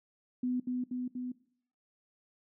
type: tone with echo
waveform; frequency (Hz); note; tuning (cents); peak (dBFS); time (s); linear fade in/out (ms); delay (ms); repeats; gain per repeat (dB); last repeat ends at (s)
sine; 250; B3; +21; -29; 0.43-0.6; 5; 240; 3; -2; 1.32
effects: noise-tail reverb RT60 0.6 s tail -19 dB re dry